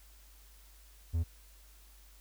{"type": "tone", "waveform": "triangle", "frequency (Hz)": 83, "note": "E2", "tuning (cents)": 12, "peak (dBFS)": -26, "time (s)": [1.13, 1.24], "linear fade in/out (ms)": 20, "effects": ["added 50 Hz sine -56 dBFS peak until 2.2 s", "white hiss -62 dBFS RMS until 2.2 s"]}